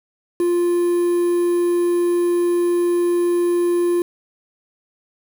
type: tone with quantisation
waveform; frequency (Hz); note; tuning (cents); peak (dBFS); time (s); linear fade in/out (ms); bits
triangle; 349.2; F4; 0; -13; 0.4-4.02; 2; 6
effects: none